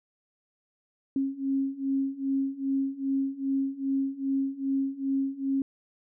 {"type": "beating tone pair", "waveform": "sine", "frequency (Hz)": [270.1, 272.6], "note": ["C#4", "C#4"], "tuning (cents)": [-45, -29], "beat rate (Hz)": 2.5, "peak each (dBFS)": [-30, -28], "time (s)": [1.16, 5.62], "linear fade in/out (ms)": 2, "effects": []}